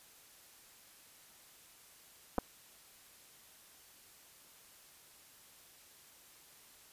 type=clicks; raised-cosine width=1 ms; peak=-18 dBFS; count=2; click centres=2.382 / 2.386 s; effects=white hiss -60 dBFS RMS until 6.92 s + resampled to 32000 Hz